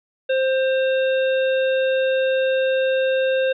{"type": "harmonic tone with a mistuned harmonic", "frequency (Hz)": 525, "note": "C5", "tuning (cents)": 6, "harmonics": [1, 3, 5, 7], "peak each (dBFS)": [-17, -27, -31, -34], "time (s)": [0.29, 3.53], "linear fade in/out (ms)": 10, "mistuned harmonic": 5, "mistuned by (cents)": 57, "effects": []}